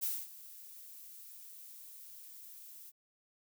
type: noise with ADSR envelope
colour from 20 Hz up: violet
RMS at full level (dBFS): -34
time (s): 0.01-2.92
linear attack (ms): 27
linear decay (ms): 230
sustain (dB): -18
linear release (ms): 34
effects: none